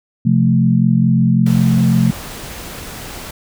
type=chord; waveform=sine; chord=F major; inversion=second; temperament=equal; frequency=130.81 / 174.61 / 220 Hz; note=C3 / F3 / A3; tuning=0 / 0 / 0 cents; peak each=-14 dBFS; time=0.25-2.11 s; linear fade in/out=10 ms
type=noise; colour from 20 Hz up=pink; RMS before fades=-30 dBFS; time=1.46-3.31 s; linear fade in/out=5 ms
effects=none